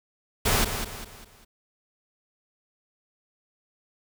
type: noise with echo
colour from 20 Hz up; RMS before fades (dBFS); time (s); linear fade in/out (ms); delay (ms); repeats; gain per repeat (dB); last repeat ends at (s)
pink; -22; 0.45-0.65; 10; 200; 4; -8; 1.45
effects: none